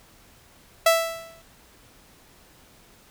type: tone with exponential decay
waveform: sawtooth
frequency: 660 Hz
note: E5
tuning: 2 cents sharp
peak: -9 dBFS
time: 0.86-1.42 s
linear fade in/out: 5 ms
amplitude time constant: 120 ms
effects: pink hiss -54 dBFS RMS until 3.1 s